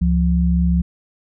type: tone pair together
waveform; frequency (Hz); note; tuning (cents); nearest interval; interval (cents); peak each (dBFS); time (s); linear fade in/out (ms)
sine; 69.35 / 174.61; C#2 / F3; +1 / 0; octave + major third; 1599; -16; 0.01-0.82; 10
effects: none